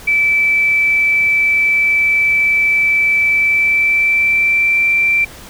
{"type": "tone with pitch glide", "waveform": "sine", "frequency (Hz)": [2316, 2348], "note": ["D7", "D7"], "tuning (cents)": [-25, -1], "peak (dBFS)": -10, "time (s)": [0.07, 5.25], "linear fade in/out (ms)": 10, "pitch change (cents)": 24, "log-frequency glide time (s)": [3.32, 4.93], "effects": ["pink hiss -36 dBFS RMS until 5.49 s"]}